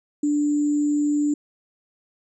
sine tone with sample-and-hold, 293.7 Hz, D4, in tune, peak -18 dBFS, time 0.23-1.34 s, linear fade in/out 5 ms, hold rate 7350 Hz, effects resampled to 24000 Hz

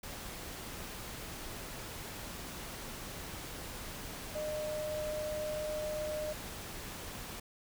sine tone in noise, 610 Hz, D#5, 34 cents flat, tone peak -35 dBFS, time 4.35-6.33 s, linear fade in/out 5 ms, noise pink, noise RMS -44 dBFS, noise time 0.03-7.4 s, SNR +6 dB, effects none

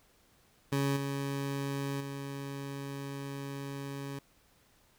20% pulse tone with level steps, 139.1 Hz, C#3, 6 cents sharp, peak -23 / -28 / -33 dBFS, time 0.72-4.19 s, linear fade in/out 5 ms, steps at 0.96 / 2 s, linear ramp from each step 10 ms, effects pink hiss -66 dBFS RMS until 4.98 s

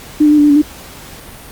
sine tone with pitch steps, 301.8 / 297 / 300.2 / 292.5 / 295.6 / 286.1 / 300.3 Hz, D4 / D4 / D4 / D4 / D4 / D4 / D4, +47 / +20 / +38 / -7 / +11 / -45 / +39 cents, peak -5 dBFS, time 0.2-0.62 s, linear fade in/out 10 ms, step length 60 ms, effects pink hiss -34 dBFS RMS until 1.51 s + Opus 48 kbps

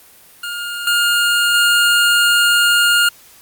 25% pulse tone with level steps, 1415 Hz, F6, 22 cents sharp, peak -19 / -9 / -7 dBFS, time 0.43-3.09 s, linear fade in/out 5 ms, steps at 0.87 / 1.54 s, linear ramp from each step 2 ms, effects white hiss -45 dBFS RMS until 3.41 s + Opus 32 kbps

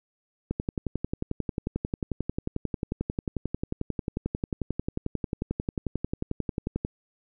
click train, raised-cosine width 3 ms, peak -15 dBFS, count 72, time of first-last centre 0.51-6.849 s, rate 11.2 Hz, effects none

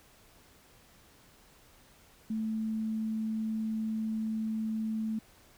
sine tone, 219.8 Hz, A3, 2 cents flat, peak -30 dBFS, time 2.3-5.19 s, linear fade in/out 5 ms, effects pink hiss -60 dBFS RMS until 5.57 s

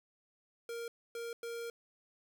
square tone bursts at uneven times, 466.7 Hz, A#4, 2 cents sharp, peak -40 dBFS, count 3, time 0.69-0.88 / 1.15-1.33 / 1.43-1.7 s, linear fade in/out 2 ms, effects none

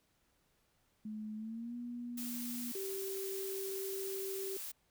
sine tone with pitch glide, 214.7 to 241 Hz, A3 to B3, -42 to -42 cents, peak -40 dBFS, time 1.05-2.72 s, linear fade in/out 5 ms, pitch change +200 cents, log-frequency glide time 1.36-1.75 s
blue noise, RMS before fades -44 dBFS, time 2.17-4.72 s, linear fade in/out 10 ms
sine tone, 387.6 Hz, G4, 20 cents flat, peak -39 dBFS, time 2.75-4.57 s, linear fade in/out 2 ms
effects pink hiss -75 dBFS RMS until 4.9 s

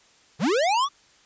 square linear sweep, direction up, 120.4 to 1190 Hz, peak -20 dBFS, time 0.39-0.89 s, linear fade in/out 50 ms, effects white hiss -57 dBFS RMS until 1.25 s + resampled to 16000 Hz

